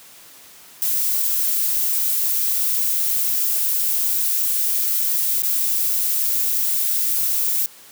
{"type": "noise with dropouts", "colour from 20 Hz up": "violet", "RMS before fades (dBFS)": -20, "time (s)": [0.82, 7.66], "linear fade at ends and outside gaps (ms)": 1, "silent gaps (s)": [5.421, 5.433], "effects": ["white hiss -45 dBFS RMS until 7.91 s", "high-pass 100 Hz 12 dB/octave"]}